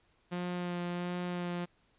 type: tone with vibrato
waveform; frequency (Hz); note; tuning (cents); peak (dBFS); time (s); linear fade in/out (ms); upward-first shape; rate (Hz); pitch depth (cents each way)
sawtooth; 176.6; F3; +20; -30; 0.31-1.66; 20; sine; 1.4; 14
effects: pink hiss -70 dBFS RMS until 1.98 s + resampled to 8000 Hz